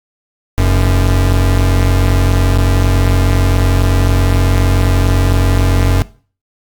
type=tone pair together; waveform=square; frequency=45.25 / 92.5 Hz; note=F#1 / F#2; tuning=-38 / 0 cents; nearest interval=octave; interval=1238 cents; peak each=-12 dBFS; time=0.58-6.02 s; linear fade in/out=0 ms; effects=noise-tail reverb RT60 0.4 s tail -19 dB re dry + Opus 48 kbps